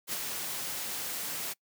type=noise with ADSR envelope; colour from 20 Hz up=white; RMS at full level=-32 dBFS; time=0.07-1.54 s; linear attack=59 ms; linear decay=22 ms; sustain=-4 dB; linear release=23 ms; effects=noise-tail reverb RT60 0.1 s tail -24 dB re dry + high-pass 100 Hz 12 dB/octave